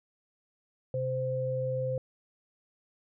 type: tone pair together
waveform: sine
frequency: 129.5 / 518 Hz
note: C3 / C5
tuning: -17 / -17 cents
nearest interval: 2 octaves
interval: 2400 cents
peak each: -33 / -30 dBFS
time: 0.94-1.98 s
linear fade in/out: 2 ms
effects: none